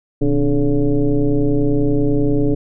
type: tone with frequency modulation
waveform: sine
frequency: 153.1 Hz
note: D#3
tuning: 28 cents flat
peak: -12 dBFS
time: 0.21-2.55 s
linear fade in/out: 10 ms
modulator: 138 Hz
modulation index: 2.1
effects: none